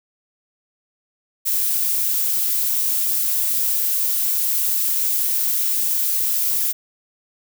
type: noise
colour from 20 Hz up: violet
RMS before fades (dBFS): -20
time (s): 1.45-6.73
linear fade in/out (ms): 20
effects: none